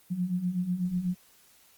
sine beating tone pair, 174.3 / 182.4 Hz, F3 / F#3, -3 / -24 cents, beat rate 8.1 Hz, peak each -33 / -28 dBFS, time 0.1-1.15 s, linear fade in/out 20 ms, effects white hiss -60 dBFS RMS until 1.77 s + Opus 24 kbps

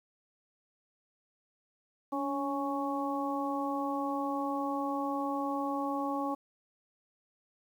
harmonic tone with a mistuned harmonic, 277.2 Hz, C#4, in tune, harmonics 1 / 2 / 3 / 4, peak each -34 / -38 / -36 / -37 dBFS, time 2.12-6.35 s, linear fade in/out 10 ms, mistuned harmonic 1, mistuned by +39 cents, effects 10-bit

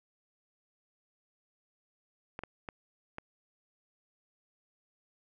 clicks, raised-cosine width 0.5 ms, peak -24 dBFS, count 4, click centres 2.391 / 2.436 / 2.688 / 3.184 s, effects none

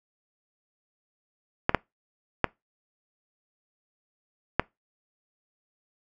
clicks, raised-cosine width 0.5 ms, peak -4 dBFS, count 4, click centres 1.694 / 1.747 / 2.443 / 4.596 s, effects noise-tail reverb RT60 0.2 s tail -24 dB re dry

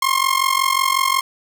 sawtooth tone with amplitude modulation, 1068 Hz, C6, 35 cents sharp, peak -8 dBFS, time 0.02-1.21 s, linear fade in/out 5 ms, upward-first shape sine, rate 45.5 Hz, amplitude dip 85%, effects none

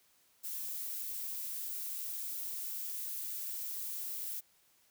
violet noise, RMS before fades -40 dBFS, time 0.43-4.41 s, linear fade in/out 20 ms, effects white hiss -69 dBFS RMS until 4.9 s

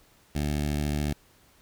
15% pulse tone with notch filter, 73.8 Hz, D2, 9 cents sharp, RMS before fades -28 dBFS, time 0.35-1.13 s, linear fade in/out 5 ms, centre 1100 Hz, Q 1.1, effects pink hiss -60 dBFS RMS until 1.61 s

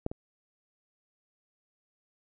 clicks, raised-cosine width 2 ms, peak -16 / -24 dBFS, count 2, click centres 0.064 / 0.115 s, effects none

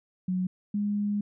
sine tone pair in turn, 183.9 / 205.7 Hz, F#3 / G#3, -10 / -16 cents, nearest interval major second, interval 194 cents, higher second, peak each -25 dBFS, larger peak neither, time 0.28-0.47 / 0.74-1.21 s, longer second, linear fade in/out 5 ms, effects none

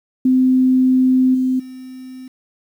sine tone with level steps, 257.6 Hz, C4, 27 cents flat, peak -10 / -14 / -31 dBFS, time 0.25-2.28 s, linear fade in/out 5 ms, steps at 1.34 / 1.59 s, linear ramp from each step 10 ms, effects 8-bit

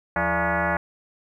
sine tone with frequency modulation, 430 Hz, A4, 40 cents flat, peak -20 dBFS, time 0.16-0.77 s, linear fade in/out 2 ms, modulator 254 Hz, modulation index 5.8, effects 10-bit

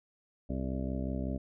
harmonic tone with a mistuned harmonic, 65.41 Hz, C2, in tune, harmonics 1 / 2 / 3 / 4 / 5 / 6 / 7 / 8 / 9 / 10, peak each -36 / -40 / -38 / -38 / -47 / -47 / -52 / -53 / -44 / -50 dBFS, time 0.49-1.38 s, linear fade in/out 10 ms, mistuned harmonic 7, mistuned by -35 cents, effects none

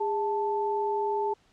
sine tone pair together, 408.9 / 878.5 Hz, G#4 / A5, -27 / -3 cents, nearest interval octave + minor second, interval 1324 cents, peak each -28 dBFS, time 0-1.34 s, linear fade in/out 10 ms, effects pink hiss -64 dBFS RMS until 1.52 s + low-pass 6000 Hz 12 dB/octave

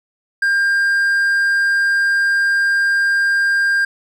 triangle tone, 1600 Hz, G6, 35 cents sharp, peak -11 dBFS, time 0.42-3.85 s, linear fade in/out 5 ms, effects none

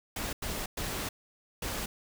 pink noise bursts at uneven times, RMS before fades -35 dBFS, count 4, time 0.16-0.33 / 0.42-0.66 / 0.77-1.09 / 1.62-1.86 s, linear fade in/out 5 ms, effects none

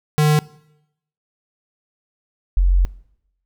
square / sine tone pair in turn, 151.2 / 44.95 Hz, D#3 / F#1, -49 / -49 cents, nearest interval octave + major sixth, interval 2100 cents, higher first, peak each -13 / -11 dBFS, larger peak second, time 0.18-0.39 / 2.57-2.85 s, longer second, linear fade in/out 0 ms, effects noise-tail reverb RT60 0.8 s tail -21 dB re dry

